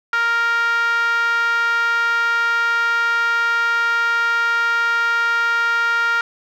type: tone with band-pass filter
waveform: 5% pulse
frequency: 466.2 Hz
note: A#4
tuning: in tune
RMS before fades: -18 dBFS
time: 0.13-6.21 s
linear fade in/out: 2 ms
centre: 1400 Hz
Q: 4.8
effects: none